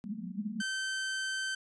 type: band-pass noise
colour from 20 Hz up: pink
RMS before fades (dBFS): -38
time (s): 0.04-0.62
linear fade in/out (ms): 0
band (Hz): 190 to 230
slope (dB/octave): 96
type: tone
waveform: sawtooth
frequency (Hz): 1546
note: G6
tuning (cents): -24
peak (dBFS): -29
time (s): 0.6-1.55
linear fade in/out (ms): 5
effects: resampled to 22050 Hz